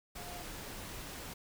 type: tone in noise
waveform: sine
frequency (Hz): 707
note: F5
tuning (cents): +21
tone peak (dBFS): -49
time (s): 0.17-0.43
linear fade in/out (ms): 10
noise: pink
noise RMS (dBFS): -45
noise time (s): 0.15-1.34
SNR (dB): -7
effects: none